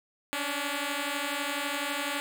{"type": "beating tone pair", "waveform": "5% pulse", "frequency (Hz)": [279.5, 291.5], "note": ["C#4", "D4"], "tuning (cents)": [14, -13], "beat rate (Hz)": 12, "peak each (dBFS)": [-22, -21], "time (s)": [0.33, 2.2], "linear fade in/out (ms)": 0, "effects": []}